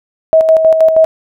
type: tone with tremolo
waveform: sine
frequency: 641 Hz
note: E5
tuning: 49 cents flat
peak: -3 dBFS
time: 0.33-1.05 s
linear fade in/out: 0 ms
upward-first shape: square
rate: 6.3 Hz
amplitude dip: 50%
effects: none